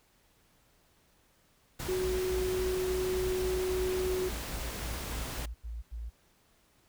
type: noise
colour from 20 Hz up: pink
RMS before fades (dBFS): -39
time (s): 1.79-5.46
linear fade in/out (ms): 10
type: tone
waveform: sine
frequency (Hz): 370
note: F#4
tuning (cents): 0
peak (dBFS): -29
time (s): 1.88-4.29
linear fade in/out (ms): 10
type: tone bursts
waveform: sine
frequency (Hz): 57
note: A#1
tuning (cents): -38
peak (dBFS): -36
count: 15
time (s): 2.02-6.102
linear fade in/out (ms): 20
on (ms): 190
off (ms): 88
effects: pink hiss -67 dBFS RMS until 6.88 s